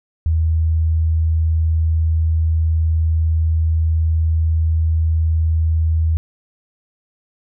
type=tone; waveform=sine; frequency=80.4 Hz; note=E2; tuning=43 cents flat; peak=-13 dBFS; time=0.26-6.17 s; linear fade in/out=0 ms; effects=none